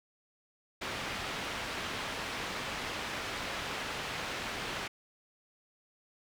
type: low-pass noise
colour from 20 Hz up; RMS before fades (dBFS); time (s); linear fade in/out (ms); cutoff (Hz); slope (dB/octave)
white; -38; 0.81-4.88; 10; 2800; 12
effects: none